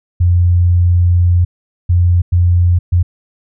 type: tone bursts at uneven times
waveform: sine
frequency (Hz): 88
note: F2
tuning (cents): +14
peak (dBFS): -7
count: 4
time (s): 0.2-1.45 / 1.89-2.22 / 2.32-2.79 / 2.92-3.03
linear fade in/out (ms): 10
effects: none